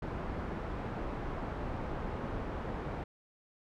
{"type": "low-pass noise", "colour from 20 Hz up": "pink", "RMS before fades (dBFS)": -38, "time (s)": [0.02, 3.04], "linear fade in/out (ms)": 5, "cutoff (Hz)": 1200, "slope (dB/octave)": 12, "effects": []}